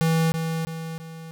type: tone with echo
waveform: square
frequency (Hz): 162.7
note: E3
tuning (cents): -22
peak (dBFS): -19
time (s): 0.01-0.32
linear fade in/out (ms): 0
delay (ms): 330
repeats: 3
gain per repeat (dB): -6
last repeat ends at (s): 1.31
effects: none

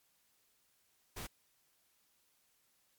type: noise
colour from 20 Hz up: pink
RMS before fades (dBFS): -44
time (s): 1.16-1.27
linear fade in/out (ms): 10
effects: white hiss -74 dBFS RMS until 2.98 s + MP3 96 kbps

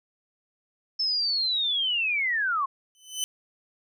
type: linear sweep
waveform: sine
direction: down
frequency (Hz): 5300 to 1046.5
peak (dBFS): -23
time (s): 0.99-2.66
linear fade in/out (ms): 10
type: tone with exponential growth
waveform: 20% pulse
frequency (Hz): 3027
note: F#7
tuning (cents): +39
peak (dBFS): -18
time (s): 2.95-3.24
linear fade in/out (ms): 0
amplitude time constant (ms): 63
effects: none

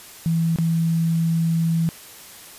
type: tone with dropouts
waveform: sine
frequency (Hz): 164.81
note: E3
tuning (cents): 0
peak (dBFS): -17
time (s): 0.26-1.89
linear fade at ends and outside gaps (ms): 0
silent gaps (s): 0.56-0.586
effects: white hiss -42 dBFS RMS until 2.58 s + resampled to 32000 Hz

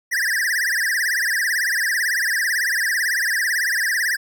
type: tone with vibrato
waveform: square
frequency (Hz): 1780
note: A6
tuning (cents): +20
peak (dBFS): -19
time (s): 0.11-4.17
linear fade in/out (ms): 20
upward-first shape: triangle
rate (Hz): 18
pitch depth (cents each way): 230
effects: none

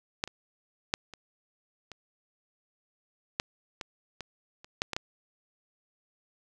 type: clicks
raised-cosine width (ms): 0.2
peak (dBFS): -11 / -25 / -8 / -27 / -26 / -10 / -19 / -21 / -30 / -10 / -15 / -13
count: 12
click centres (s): 0.239 / 0.276 / 0.939 / 1.137 / 1.917 / 3.399 / 3.812 / 4.207 / 4.645 / 4.819 / 4.933 / 4.965
effects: none

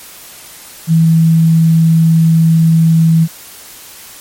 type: tone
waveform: sine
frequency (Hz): 162.9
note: E3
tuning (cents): -20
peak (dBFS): -5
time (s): 0.87-3.28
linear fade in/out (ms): 50
effects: white hiss -34 dBFS RMS until 4.2 s + MP3 64 kbps

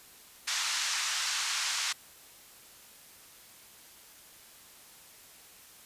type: band-pass noise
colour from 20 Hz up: white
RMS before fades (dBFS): -32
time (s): 0.47-1.93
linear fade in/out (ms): 10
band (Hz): 1000 to 7000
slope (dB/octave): 24
effects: white hiss -54 dBFS RMS until 5.85 s + resampled to 32000 Hz

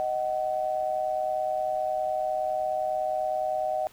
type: tone pair together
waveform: sine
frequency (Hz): 623 / 752.8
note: D#5 / F#5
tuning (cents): +2 / +30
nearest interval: minor third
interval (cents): 328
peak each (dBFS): -28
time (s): 0-3.87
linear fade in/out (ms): 0
effects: pink hiss -55 dBFS RMS until 3.92 s

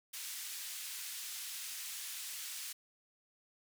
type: band-pass noise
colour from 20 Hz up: white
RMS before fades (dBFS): -44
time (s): 0.13-2.73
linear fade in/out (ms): 10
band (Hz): 2000 to 13000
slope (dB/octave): 12
effects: none

